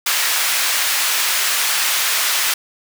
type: high-pass noise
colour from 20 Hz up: pink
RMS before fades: -18 dBFS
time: 0.06-2.54 s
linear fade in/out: 5 ms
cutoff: 1500 Hz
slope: 12 dB/octave
effects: none